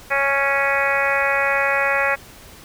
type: harmonic tone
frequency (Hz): 277.1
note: C#4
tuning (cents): -1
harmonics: 2 / 3 / 4 / 5 / 6 / 7 / 8 / 9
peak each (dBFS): -23 / -26 / -27 / -25 / -24 / -23 / -26 / -26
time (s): 0.1-2.16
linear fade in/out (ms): 20
effects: pink hiss -43 dBFS RMS until 2.64 s